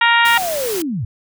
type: harmonic tone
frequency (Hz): 467.7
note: A#4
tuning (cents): +6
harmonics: 2 / 3 / 4 / 5 / 6 / 7 / 8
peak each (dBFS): -15 / -17 / -15 / -22 / -20 / -25 / -26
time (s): 0.01-0.38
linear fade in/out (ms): 5
type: noise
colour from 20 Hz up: white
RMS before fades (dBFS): -26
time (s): 0.25-0.82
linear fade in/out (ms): 2
type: linear sweep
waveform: sine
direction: down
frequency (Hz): 784 to 91.3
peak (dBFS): -19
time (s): 0.37-1.05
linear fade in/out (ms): 5
effects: none